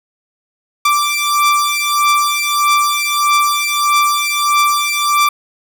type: beating tone pair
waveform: sawtooth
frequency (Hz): 1173 / 1174.6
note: D6 / D6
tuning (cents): -2 / 0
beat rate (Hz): 1.6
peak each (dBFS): -11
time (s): 0.85-5.29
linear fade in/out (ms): 5
effects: none